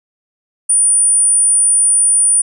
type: tone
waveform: sine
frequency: 9397 Hz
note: D9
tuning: in tune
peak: -8 dBFS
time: 0.69-2.42 s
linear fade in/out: 10 ms
effects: none